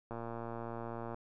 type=click train; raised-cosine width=1 ms; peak=-28 dBFS; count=121; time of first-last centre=0.11-1.144 s; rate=116 Hz; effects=none